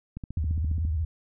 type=click train; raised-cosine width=5 ms; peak=-23 dBFS; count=11; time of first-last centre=0.17-0.85 s; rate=14.7 Hz
type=tone with vibrato; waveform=sine; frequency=78.9 Hz; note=D#2; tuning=25 cents sharp; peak=-24 dBFS; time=0.37-1.05 s; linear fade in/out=5 ms; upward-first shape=triangle; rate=16 Hz; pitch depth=220 cents each way
effects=none